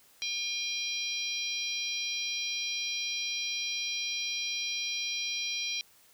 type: harmonic tone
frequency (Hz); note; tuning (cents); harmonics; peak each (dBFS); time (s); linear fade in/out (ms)
804; G5; +44; 3 / 4 / 5 / 6 / 7; -36 / -37 / -37 / -42 / -38; 0.22-5.81; 0
effects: white hiss -61 dBFS RMS until 6.13 s